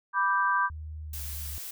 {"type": "chord", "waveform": "sine", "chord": "G major", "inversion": "first", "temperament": "equal", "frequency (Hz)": [987.8, 1174.7, 1568], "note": ["B5", "D6", "G6"], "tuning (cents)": [0, 0, 0], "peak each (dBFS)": -27, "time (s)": [0.13, 0.7], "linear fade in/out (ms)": 50}
{"type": "tone with pitch glide", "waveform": "sine", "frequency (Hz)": [77.4, 73.22], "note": ["D#2", "D2"], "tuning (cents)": [-9, -5], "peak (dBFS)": -36, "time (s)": [0.7, 1.58], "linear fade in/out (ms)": 0, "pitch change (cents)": -96, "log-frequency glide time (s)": [1.04, 1.2]}
{"type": "noise", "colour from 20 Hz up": "blue", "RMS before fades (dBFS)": -39, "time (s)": [1.13, 1.71], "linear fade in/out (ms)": 5}
{"effects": []}